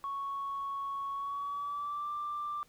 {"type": "tone with pitch glide", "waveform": "sine", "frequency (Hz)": [1108.7, 1181.4], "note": ["C#6", "D6"], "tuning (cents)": [0, 10], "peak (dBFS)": -33, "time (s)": [0.04, 2.63], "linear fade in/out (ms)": 0, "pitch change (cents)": 110, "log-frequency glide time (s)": [1.12, 2.12], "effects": ["tanh soft clip ceiling -30 dBFS", "pink hiss -65 dBFS RMS until 2.68 s"]}